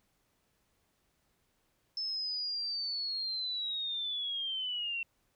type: linear sweep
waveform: sine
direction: down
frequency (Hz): 5274 to 2703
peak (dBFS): -33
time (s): 1.97-5.03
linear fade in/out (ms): 2
effects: pink hiss -75 dBFS RMS until 5.35 s